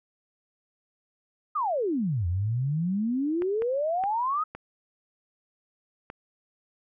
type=exponential two-way sweep; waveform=sine; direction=down then up; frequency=1289 to 83.7 to 1289 Hz; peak=-24 dBFS; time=1.55-4.44 s; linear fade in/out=10 ms; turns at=2.27 s
type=clicks; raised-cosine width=0.5 ms; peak=-23 dBFS; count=5; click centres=3.421 / 3.621 / 4.038 / 4.55 / 6.101 s
effects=none